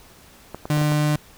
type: clicks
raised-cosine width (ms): 1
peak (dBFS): -17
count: 5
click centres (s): 0.546 / 0.655 / 0.773 / 0.815 / 0.92
type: tone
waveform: 35% pulse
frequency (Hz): 150.1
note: D3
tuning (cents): +38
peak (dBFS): -16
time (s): 0.7-1.16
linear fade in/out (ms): 2
effects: pink hiss -49 dBFS RMS until 1.37 s